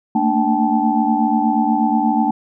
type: tone cluster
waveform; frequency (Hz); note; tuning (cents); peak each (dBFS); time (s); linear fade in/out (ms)
sine; 221.5 / 229.8 / 294.1 / 773 / 864; A3 / A#3 / D4 / G5 / A5; +12 / -25 / +3 / -24 / -32; -20; 0.15-2.31; 5
effects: none